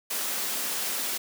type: high-pass noise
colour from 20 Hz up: white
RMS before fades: -30 dBFS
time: 0.1-1.18 s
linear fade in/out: 10 ms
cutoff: 200 Hz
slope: 24 dB/octave
effects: none